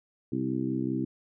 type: harmonic tone with a mistuned harmonic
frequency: 65.2 Hz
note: C2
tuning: 5 cents flat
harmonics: 2 / 3 / 4 / 5 / 6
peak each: -35 / -35 / -31 / -32 / -39 dBFS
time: 0.32-1.05 s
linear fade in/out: 5 ms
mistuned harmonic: 6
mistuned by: -17 cents
effects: none